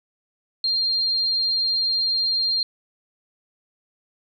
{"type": "tone", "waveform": "sine", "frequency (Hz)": 4196, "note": "C8", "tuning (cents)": 4, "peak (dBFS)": -19, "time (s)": [0.64, 2.63], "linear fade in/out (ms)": 2, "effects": []}